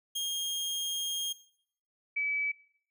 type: tone pair in turn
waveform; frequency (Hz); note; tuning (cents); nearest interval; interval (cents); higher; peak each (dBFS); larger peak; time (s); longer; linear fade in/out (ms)
sawtooth / sine; 3236 / 2293; G#7 / D7; -46 / -42; tritone; 596; first; -28; neither; 0.15-1.33 / 2.16-2.52; first; 10
effects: noise-tail reverb RT60 0.6 s tail -18 dB re dry